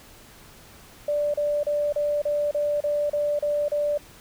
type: tone bursts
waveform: sine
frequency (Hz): 587.3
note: D5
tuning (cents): 0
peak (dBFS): -21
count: 10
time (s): 1.08-3.977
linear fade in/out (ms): 5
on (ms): 260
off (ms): 33
effects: pink hiss -49 dBFS RMS until 4.2 s